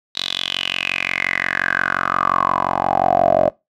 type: tone with band-pass filter sweep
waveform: 10% pulse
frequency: 45.69 Hz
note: F#1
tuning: 21 cents flat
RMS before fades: -19 dBFS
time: 0.15-3.5 s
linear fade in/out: 10 ms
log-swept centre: 3900 to 590 Hz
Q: 7.3
effects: noise-tail reverb RT60 0.2 s tail -21 dB re dry